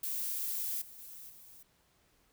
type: noise with level steps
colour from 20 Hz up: violet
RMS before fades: -36 / -52 / -49 / -55 dBFS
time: 0.03-1.63 s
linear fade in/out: 5 ms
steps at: 0.81 / 0.98 / 1.29 s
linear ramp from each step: 10 ms
effects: pink hiss -70 dBFS RMS until 2.32 s